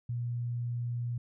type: tone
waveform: sine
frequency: 120 Hz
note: B2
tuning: 49 cents flat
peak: -31 dBFS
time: 0.09-1.18 s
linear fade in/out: 5 ms
effects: none